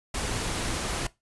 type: noise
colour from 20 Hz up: pink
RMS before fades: -30 dBFS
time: 0.14-1.07 s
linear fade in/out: 5 ms
effects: noise-tail reverb RT60 0.2 s tail -19 dB re dry + resampled to 24000 Hz